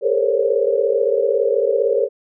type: tone cluster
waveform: sine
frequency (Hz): 406.6 / 453.5 / 471.3 / 526 / 562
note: G#4 / A#4 / A#4 / C5 / C#5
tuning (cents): -37 / -48 / +19 / +9 / +24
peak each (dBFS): -21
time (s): 0.01-2.09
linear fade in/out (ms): 50
effects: none